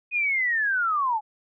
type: linear sweep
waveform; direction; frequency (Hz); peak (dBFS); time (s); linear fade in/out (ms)
sine; down; 2505 to 822; -21; 0.11-1.21; 50
effects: none